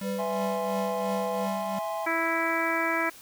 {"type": "tone with tremolo", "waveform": "square", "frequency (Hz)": 196, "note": "G3", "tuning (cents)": 0, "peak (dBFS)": -30, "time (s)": [0.01, 1.79], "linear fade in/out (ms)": 5, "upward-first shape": "triangle", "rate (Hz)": 2.9, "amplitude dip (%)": 70}
{"type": "tone", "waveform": "sine", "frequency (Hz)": 501, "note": "B4", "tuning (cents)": 25, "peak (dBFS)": -31, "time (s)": [0.02, 1.48], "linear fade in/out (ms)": 50}
{"type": "chord", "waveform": "triangle", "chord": "E augmented", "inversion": "none", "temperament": "equal", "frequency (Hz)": [659.3, 830.6, 1046.5], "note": ["E5", "G#5", "B#5"], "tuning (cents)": [0, 0, 0], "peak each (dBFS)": [-30, -32, -34], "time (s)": [0.18, 2.07], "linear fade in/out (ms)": 20}
{"type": "harmonic tone", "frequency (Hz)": 329.6, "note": "E4", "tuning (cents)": 0, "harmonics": [1, 2, 3, 4, 5, 6, 7], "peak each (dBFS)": [-32, -32, -32, -32, -32, -32, -32], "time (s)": [2.06, 3.1], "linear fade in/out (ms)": 10}
{"effects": ["white hiss -49 dBFS RMS until 3.21 s"]}